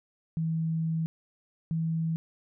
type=tone pair in turn; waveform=sine; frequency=162 / 162.67 Hz; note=E3 / E3; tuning=-30 / -23 cents; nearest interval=unison; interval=7 cents; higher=second; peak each=-26 dBFS; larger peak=neither; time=0.37-1.06 / 1.71-2.16 s; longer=first; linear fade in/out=0 ms; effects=none